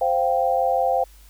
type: chord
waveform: sine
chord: C suspended fourth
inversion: none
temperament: equal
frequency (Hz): 523.3 / 698.5 / 784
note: C5 / F5 / G5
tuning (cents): 0 / 0 / 0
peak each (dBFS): -22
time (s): 0.01-1.04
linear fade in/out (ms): 5
effects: added 50 Hz sine -46 dBFS peak until 1.29 s + white hiss -54 dBFS RMS until 1.29 s